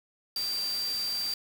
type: tone in noise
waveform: sine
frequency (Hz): 4699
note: D8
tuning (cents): 0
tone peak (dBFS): -29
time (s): 0.36-1.34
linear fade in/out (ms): 2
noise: white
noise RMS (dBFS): -40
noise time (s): 0.36-1.34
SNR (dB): +8
effects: none